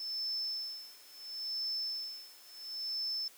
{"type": "tone with tremolo", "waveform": "sine", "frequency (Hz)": 5274, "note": "E8", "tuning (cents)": 0, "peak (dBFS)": -33, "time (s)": [0, 3.28], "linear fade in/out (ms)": 2, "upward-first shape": "sine", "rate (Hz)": 0.73, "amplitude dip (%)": 95, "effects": ["white hiss -58 dBFS RMS until 3.37 s", "high-pass 300 Hz 12 dB/octave"]}